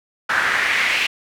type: noise with band-pass filter sweep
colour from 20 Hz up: pink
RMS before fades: -19 dBFS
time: 0.29-1.07 s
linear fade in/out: 10 ms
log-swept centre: 1500 to 2500 Hz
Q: 3.6
effects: none